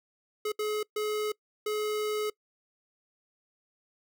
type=tone bursts at uneven times; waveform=square; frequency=424.7 Hz; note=G#4; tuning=39 cents sharp; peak=-29 dBFS; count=4; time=0.45-0.52 / 0.59-0.83 / 0.96-1.32 / 1.66-2.3 s; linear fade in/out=5 ms; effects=noise-tail reverb RT60 0.1 s tail -24 dB re dry